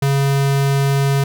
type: tone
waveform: square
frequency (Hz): 138.59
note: C#3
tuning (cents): 0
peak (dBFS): -14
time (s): 0.02-1.24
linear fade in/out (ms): 5
effects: none